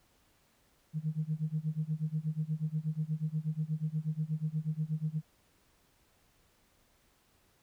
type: tone with tremolo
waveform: sine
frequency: 155.6 Hz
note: D#3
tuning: in tune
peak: -27 dBFS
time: 0.93-5.22 s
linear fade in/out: 50 ms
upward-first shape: sine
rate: 8.3 Hz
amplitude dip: 95%
effects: tanh soft clip ceiling -23 dBFS + pink hiss -69 dBFS RMS until 7.62 s